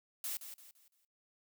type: noise with echo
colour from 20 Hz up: blue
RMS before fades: -39 dBFS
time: 0.24-0.37 s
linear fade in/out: 2 ms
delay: 170 ms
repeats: 4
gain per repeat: -9 dB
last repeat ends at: 1.05 s
effects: noise-tail reverb RT60 0.3 s tail -24 dB re dry